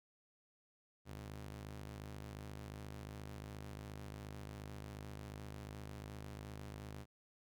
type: ring-modulated tone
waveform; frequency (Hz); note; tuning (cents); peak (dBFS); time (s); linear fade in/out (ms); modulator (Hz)
sawtooth; 102.7; G#2; -19; -40; 1.05-7.06; 50; 27.1
effects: none